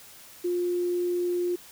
sine tone with quantisation, 353.3 Hz, F4, 20 cents sharp, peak -24 dBFS, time 0.44-1.56 s, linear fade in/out 10 ms, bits 9, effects white hiss -49 dBFS RMS until 1.71 s

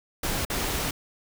pink noise with dropouts, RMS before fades -28 dBFS, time 0.23-0.91 s, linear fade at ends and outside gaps 5 ms, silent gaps 0.451-0.499 s, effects none

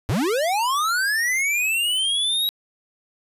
square linear sweep, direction up, 82.41 to 3863 Hz, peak -20 dBFS, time 0.09-2.49 s, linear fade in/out 0 ms, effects resampled to 32000 Hz + 9-bit

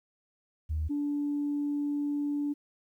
sine tone pair in turn, 77.78 / 289.9 Hz, D#2 / D4, 0 / -22 cents, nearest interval octave + major seventh, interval 2278 cents, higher second, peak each -27 dBFS, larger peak neither, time 0.69-0.89 / 0.89-2.54 s, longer second, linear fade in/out 20 ms, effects tanh soft clip ceiling -23 dBFS + 11-bit

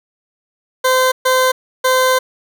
20% pulse tone bursts at uneven times, 515 Hz, C5, 28 cents flat, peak -6 dBFS, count 3, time 0.84-1.12 / 1.25-1.52 / 1.84-2.19 s, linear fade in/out 10 ms, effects none

